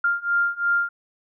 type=beating tone pair; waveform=sine; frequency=1396.9 / 1399.8 Hz; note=F6 / F6; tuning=0 / +4 cents; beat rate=2.9 Hz; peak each=-23 / -22 dBFS; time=0.04-0.89 s; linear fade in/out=5 ms; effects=none